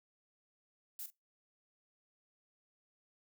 violet noise with echo, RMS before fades -44 dBFS, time 0.99-1.06 s, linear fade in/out 2 ms, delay 42 ms, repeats 1, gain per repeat -12 dB, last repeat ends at 1.102 s, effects noise-tail reverb RT60 0.2 s tail -22 dB re dry

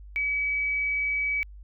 sine tone, 2281 Hz, C#7, 49 cents sharp, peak -24 dBFS, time 0.16-1.43 s, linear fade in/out 0 ms, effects added 50 Hz sine -42 dBFS peak until 1.63 s

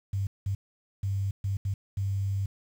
sine tone bursts at uneven times, 98.3 Hz, G2, 5 cents sharp, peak -26 dBFS, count 6, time 0.13-0.27 / 0.46-0.55 / 1.03-1.31 / 1.44-1.57 / 1.65-1.74 / 1.97-2.46 s, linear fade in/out 5 ms, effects 9-bit

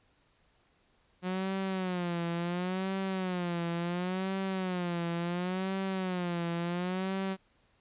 sawtooth tone with vibrato, 180.7 Hz, F#3, 41 cents flat, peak -27 dBFS, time 1.22-7.37 s, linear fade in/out 50 ms, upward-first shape sine, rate 0.71 Hz, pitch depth 110 cents each way, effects pink hiss -69 dBFS RMS until 7.8 s + resampled to 8000 Hz

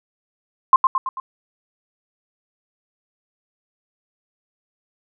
sine tone with echo, 1055 Hz, C6, 14 cents sharp, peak -6 dBFS, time 0.73-0.76 s, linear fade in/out 2 ms, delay 110 ms, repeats 4, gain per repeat -5 dB, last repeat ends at 1.2 s, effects none

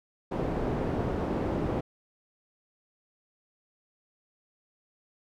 white low-pass noise, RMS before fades -30 dBFS, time 0.31-1.81 s, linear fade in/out 10 ms, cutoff 450 Hz, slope 12 dB/octave, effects none

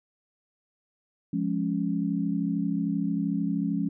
sine chord, Db major, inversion first, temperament equal, 174.61 / 207.7 / 277.2 Hz, F3 / Ab3 / Db4, 0 / 0 / 0 cents, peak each -29 dBFS, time 1.33-3.89 s, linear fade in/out 5 ms, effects none

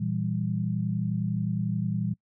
sine chord, E diminished, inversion second, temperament equal, 116.54 / 164.81 / 196 Hz, Bb2 / E3 / G3, 0 / 0 / 0 cents, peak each -30 dBFS, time 0-2.14 s, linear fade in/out 10 ms, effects noise-tail reverb RT60 0.1 s tail -23 dB re dry

